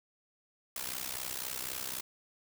white noise with amplitude modulation, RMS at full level -35 dBFS, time 0.76-2.01 s, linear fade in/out 2 ms, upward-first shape sine, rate 63.9 Hz, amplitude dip 85%, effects none

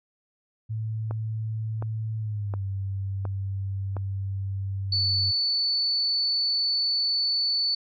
sine tone with pitch glide, 110 to 97.43 Hz, A2 to G2, 0 to -10 cents, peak -27 dBFS, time 0.69-5.32 s, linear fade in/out 20 ms, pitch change -210 cents, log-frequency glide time 2.18-2.62 s
click train, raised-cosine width 1 ms, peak -21 dBFS, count 5, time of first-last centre 1.11-3.967 s, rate 1.4 Hz
sine tone, 4478 Hz, C#8, 17 cents sharp, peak -22 dBFS, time 4.92-7.75 s, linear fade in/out 5 ms
effects none

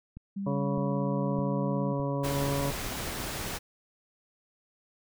click train, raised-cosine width 5 ms, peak -30 dBFS, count 5, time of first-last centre 0.17-2.609 s, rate 1.64 Hz
sine tone, 197.6 Hz, G3, 14 cents sharp, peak -31 dBFS, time 0.36-1.93 s, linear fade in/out 10 ms
harmonic tone, 140 Hz, C#3, 18 cents sharp, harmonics 1 / 2 / 3 / 4 / 5 / 7 / 8, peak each -31 / -34 / -38 / -34 / -45 / -38 / -45 dBFS, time 0.46-2.71 s, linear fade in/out 10 ms
pink noise, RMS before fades -35 dBFS, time 2.23-3.59 s, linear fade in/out 20 ms
effects none

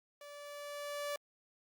sawtooth tone with level ramp, 580 Hz, D5, 22 cents flat, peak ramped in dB -46 to -32 dBFS, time 0.21-1.16 s, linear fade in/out 2 ms, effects Opus 48 kbps

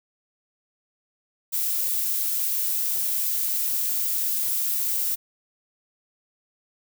violet noise, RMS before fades -25 dBFS, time 1.52-5.16 s, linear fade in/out 20 ms, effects none

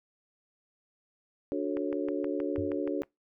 sine chord, D major seventh, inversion none, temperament just, 293.7 / 367.1 / 440.5 / 550.6 Hz, D4 / F#4 / A4 / C#5, 0 / -14 / +2 / -12 cents, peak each -32 / -34 / -36 / -36 dBFS, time 1.52-3.02 s, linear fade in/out 0 ms
click train, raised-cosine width 0.5 ms, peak -27 dBFS, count 9, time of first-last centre 1.77-3.034 s, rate 6.33 Hz
sine tone with exponential decay, 94.2 Hz, F#2, 32 cents sharp, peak -31 dBFS, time 2.58-2.83 s, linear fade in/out 0 ms, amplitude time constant 53 ms
effects noise-tail reverb RT60 0.2 s tail -26 dB re dry

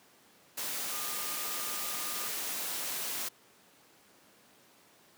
sine tone in noise, 1214 Hz, D#6, 43 cents flat, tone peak -45 dBFS, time 0.91-2.29 s, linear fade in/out 10 ms, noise white, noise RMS -36 dBFS, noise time 0.57-3.29 s, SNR -12 dB, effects pink hiss -61 dBFS RMS until 5.17 s + high-pass 200 Hz 12 dB/octave

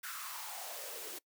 white noise with high-pass filter sweep, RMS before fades -44 dBFS, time 0.03-1.19 s, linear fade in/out 10 ms, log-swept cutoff 1500 to 350 Hz, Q 4.8, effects noise-tail reverb RT60 0.1 s tail -23 dB re dry

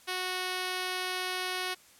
5% pulse tone, 367.9 Hz, F#4, 10 cents flat, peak -20 dBFS, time 0.07-1.75 s, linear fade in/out 20 ms, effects white hiss -58 dBFS RMS until 1.99 s + low-pass 12000 Hz 12 dB/octave

